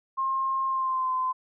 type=tone with pitch glide; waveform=sine; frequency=1066 to 1029.1 Hz; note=C6 to C6; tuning=+32 to -29 cents; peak=-24 dBFS; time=0.17-1.33 s; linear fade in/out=20 ms; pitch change=-61 cents; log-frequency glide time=0.66-1.12 s; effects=none